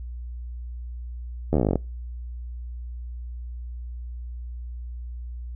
slowing click train, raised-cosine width 2 ms, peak -8 dBFS, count 14, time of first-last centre 1.53-1.757 s, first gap 12 ms, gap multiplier 1.06, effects noise-tail reverb RT60 0.3 s tail -26 dB re dry + added 60 Hz sine -32 dBFS peak until 5.55 s

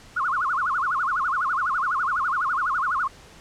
sine tone with vibrato, 1244.5 Hz, D#6, in tune, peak -21 dBFS, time 0.16-3.08 s, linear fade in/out 10 ms, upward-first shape sine, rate 12 Hz, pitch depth 300 cents each way, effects pink hiss -48 dBFS RMS until 3.4 s + low-pass 8000 Hz 12 dB/octave

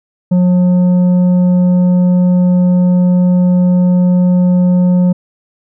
triangle tone with tanh clipping, 179.9 Hz, F#3, 48 cents flat, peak -8 dBFS, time 0.31-5.13 s, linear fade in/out 10 ms, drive 11 dB, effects none

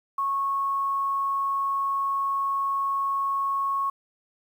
sine tone, 1100 Hz, C#6, 14 cents flat, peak -23 dBFS, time 0.18-3.9 s, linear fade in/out 5 ms, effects 9-bit

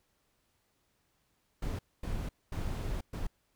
brown noise bursts at uneven times, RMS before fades -35 dBFS, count 4, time 1.62-1.79 / 2.03-2.29 / 2.52-3.01 / 3.13-3.27 s, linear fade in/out 5 ms, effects pink hiss -75 dBFS RMS until 3.55 s

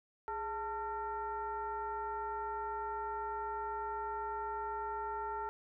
sine tone with frequency modulation, 890 Hz, A5, 20 cents sharp, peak -36 dBFS, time 0.28-5.49 s, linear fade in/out 0 ms, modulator 476 Hz, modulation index 0.97, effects none

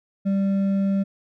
triangle tone with hard clipping, 196 Hz, G3, in tune, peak -20 dBFS, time 0.25-1.04 s, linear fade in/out 20 ms, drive 8 dB, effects none

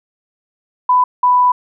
sine tone pair in turn, 998 / 991.7 Hz, B5 / B5, +18 / +7 cents, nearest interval unison, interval 11 cents, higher first, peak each -8 dBFS, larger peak neither, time 0.89-1.04 / 1.23-1.52 s, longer second, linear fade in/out 5 ms, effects none

